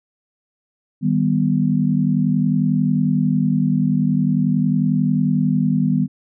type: chord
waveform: sine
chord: Eb augmented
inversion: none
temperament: equal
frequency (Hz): 155.56 / 196 / 246.9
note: Eb3 / G3 / B3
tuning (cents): 0 / 0 / 0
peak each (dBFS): -19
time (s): 1.01-6.08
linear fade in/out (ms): 50
effects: none